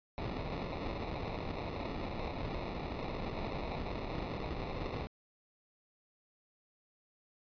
pink noise with sample-and-hold, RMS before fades -39 dBFS, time 0.18-5.07 s, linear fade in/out 0 ms, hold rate 1575 Hz, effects resampled to 11025 Hz

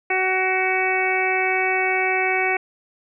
harmonic tone, 374.9 Hz, F#4, 23 cents sharp, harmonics 1 / 2 / 3 / 4 / 5 / 6 / 7, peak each -25 / -24 / -34 / -29 / -28 / -22 / -29 dBFS, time 0.1-2.57 s, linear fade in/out 5 ms, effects none

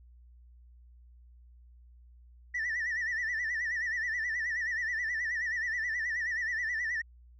sine tone with vibrato, 1864.7 Hz, A#6, in tune, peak -28 dBFS, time 2.54-7.02 s, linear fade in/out 10 ms, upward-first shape sine, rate 9.4 Hz, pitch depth 110 cents each way, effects tanh soft clip ceiling -28 dBFS + added 60 Hz sine -53 dBFS peak until 7.39 s

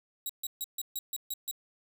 5% pulse tone bursts, 3843 Hz, B7, 48 cents flat, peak -25 dBFS, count 8, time 0.26-1.512 s, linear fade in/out 2 ms, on 34 ms, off 140 ms, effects none

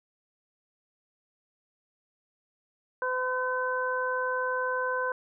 harmonic tone, 508 Hz, B4, 49 cents sharp, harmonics 1 / 2 / 3, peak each -31 / -31 / -31 dBFS, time 3.02-5.12 s, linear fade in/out 2 ms, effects none

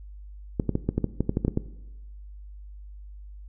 clicks, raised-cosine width 3 ms, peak -10 dBFS, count 12, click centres 0.598 / 0.693 / 0.754 / 0.89 / 0.98 / 1.043 / 1.206 / 1.294 / 1.371 / 1.449 / 1.481 / 1.574 s, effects noise-tail reverb RT60 1.0 s tail -17 dB re dry + added 50 Hz sine -40 dBFS peak until 3.48 s

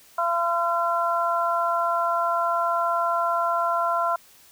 harmonic tone, 340.6 Hz, F4, 43 cents flat, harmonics 2 / 3 / 4, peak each -25 / -25 / -25 dBFS, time 0.18-4.16 s, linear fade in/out 5 ms, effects white hiss -53 dBFS RMS until 4.51 s

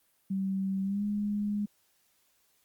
sine tone with pitch glide, 192.7 to 206.5 Hz, G3 to G#3, -29 to -10 cents, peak -28 dBFS, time 0.3-1.66 s, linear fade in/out 10 ms, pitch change +119 cents, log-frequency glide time 0.83-1.04 s, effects white hiss -70 dBFS RMS until 2.64 s + Opus 32 kbps

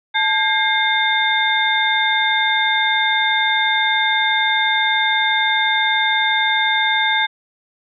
sine tone cluster, 873 / 1612 / 2117 / 3616 Hz, A5 / G6 / C7 / A7, -14 / +48 / +20 / +47 cents, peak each -20 dBFS, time 0.14-7.27 s, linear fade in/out 20 ms, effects none

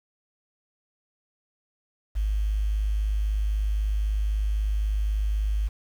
sine tone with quantisation, 51.91 Hz, G#1, in tune, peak -22 dBFS, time 2.15-5.69 s, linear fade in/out 20 ms, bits 8, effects none

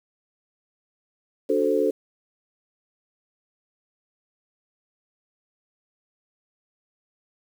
sine chord, D dominant seventh, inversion none, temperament equal, 293.7 / 370 / 440 / 523.3 Hz, D4 / F#4 / A4 / C5, 0 / 0 / 0 / 0 cents, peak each -26 / -26 / -22 / -25 dBFS, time 1.49-1.91 s, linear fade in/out 10 ms, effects 8-bit

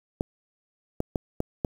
clicks, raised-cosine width 2 ms, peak -12 dBFS, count 5, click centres 0.209 / 1.004 / 1.158 / 1.404 / 1.648 s, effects 7-bit

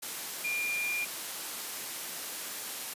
sine tone in noise, 2400 Hz, D7, 37 cents sharp, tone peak -30 dBFS, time 0.44-1.05 s, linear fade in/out 10 ms, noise white, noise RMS -38 dBFS, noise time 0.02-2.94 s, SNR +5 dB, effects high-pass 200 Hz 12 dB/octave + resampled to 32000 Hz

